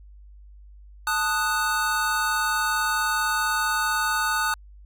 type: chord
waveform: square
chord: D# diminished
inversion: second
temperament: equal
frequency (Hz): 880 / 1244.5 / 1480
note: A5 / D#6 / F#6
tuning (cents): 0 / 0 / 0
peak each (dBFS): -29 / -27 / -26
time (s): 1.07-4.54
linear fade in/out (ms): 2
effects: added 50 Hz sine -44 dBFS peak until 4.85 s